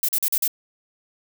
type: noise bursts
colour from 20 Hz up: violet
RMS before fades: -21 dBFS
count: 5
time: 0.03-0.478 s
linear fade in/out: 2 ms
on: 56 ms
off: 42 ms
effects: none